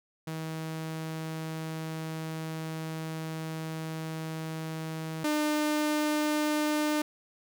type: tone pair in turn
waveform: sawtooth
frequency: 159.7 / 301.5 Hz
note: D#3 / D4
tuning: +45 / +46 cents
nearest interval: major seventh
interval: 1101 cents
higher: second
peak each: -30 / -22 dBFS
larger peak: second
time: 0.27-5.24 / 5.24-7.02 s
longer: first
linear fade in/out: 5 ms
effects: none